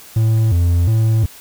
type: tone with vibrato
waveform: triangle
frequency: 98 Hz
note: G2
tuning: in tune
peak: -9 dBFS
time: 0.16-1.26 s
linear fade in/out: 5 ms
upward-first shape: square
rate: 1.4 Hz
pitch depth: 220 cents each way
effects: white hiss -40 dBFS RMS until 1.4 s